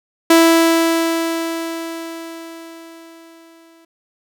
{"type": "tone with exponential decay", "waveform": "sawtooth", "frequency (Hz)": 330.1, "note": "E4", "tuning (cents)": 2, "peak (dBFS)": -3, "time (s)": [0.3, 3.85], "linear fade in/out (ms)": 5, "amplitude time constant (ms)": 770, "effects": []}